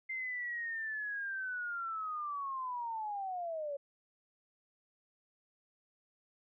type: linear sweep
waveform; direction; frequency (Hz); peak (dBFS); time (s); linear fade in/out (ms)
sine; down; 2093 to 553; -36; 0.09-3.77; 10
effects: none